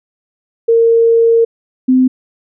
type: tone pair in turn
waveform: sine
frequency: 459.6 / 257 Hz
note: A#4 / C4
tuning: -25 / -31 cents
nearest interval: minor seventh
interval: 1006 cents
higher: first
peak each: -6 dBFS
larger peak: neither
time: 0.68-1.45 / 1.88-2.08 s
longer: first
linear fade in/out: 10 ms
effects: none